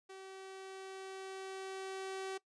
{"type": "tone with level ramp", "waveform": "sawtooth", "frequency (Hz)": 382.9, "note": "G4", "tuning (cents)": -41, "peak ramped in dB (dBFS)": [-45, -35], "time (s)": [0.09, 2.38], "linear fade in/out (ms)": 10, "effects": ["noise-tail reverb RT60 0.1 s tail -20 dB re dry", "resampled to 22050 Hz"]}